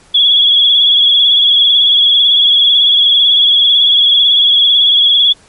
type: tone with vibrato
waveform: sine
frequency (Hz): 3361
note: G#7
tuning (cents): +20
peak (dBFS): -5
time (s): 0.14-5.33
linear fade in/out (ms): 10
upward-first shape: triangle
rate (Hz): 18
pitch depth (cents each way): 60
effects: pink hiss -45 dBFS RMS until 5.48 s + MP3 48 kbps